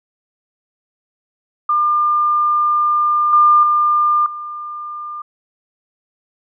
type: tone with level steps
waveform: sine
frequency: 1200 Hz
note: D6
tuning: 37 cents sharp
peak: -12 / -7 / -11 / -25 dBFS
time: 1.69-5.22 s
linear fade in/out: 5 ms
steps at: 3.33 / 3.63 / 4.26 s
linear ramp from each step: 2 ms
effects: none